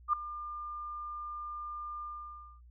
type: tone with ADSR envelope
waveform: sine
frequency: 1200 Hz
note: D6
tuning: 37 cents sharp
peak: -22 dBFS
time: 0.08-2.61 s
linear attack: 52 ms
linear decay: 3 ms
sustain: -16 dB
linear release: 590 ms
effects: added 60 Hz sine -53 dBFS peak until 2.7 s